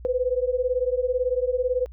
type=beating tone pair; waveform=sine; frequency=493.9 / 511.9 Hz; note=B4 / C5; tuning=0 / -38 cents; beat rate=18 Hz; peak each=-24 / -24 dBFS; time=0.05-1.86 s; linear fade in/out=0 ms; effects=added 60 Hz sine -39 dBFS peak until 1.92 s